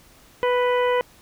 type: harmonic tone with a mistuned harmonic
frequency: 493.9 Hz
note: B4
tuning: in tune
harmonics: 1 / 2 / 3 / 4 / 5 / 6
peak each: -19 / -24 / -33 / -30 / -37 / -36 dBFS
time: 0.43-1.01 s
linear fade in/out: 0 ms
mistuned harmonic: 6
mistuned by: +21 cents
effects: pink hiss -52 dBFS RMS until 1.21 s